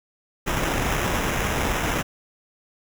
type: noise with sample-and-hold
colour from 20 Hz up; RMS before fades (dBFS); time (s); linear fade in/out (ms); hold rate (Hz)
pink; -24; 0.46-2.03; 20; 4410
effects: none